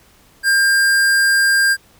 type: tone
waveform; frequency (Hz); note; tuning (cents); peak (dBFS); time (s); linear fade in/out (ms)
square; 1600; G6; +35; -12; 0.43-1.77; 50
effects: pink hiss -51 dBFS RMS until 1.99 s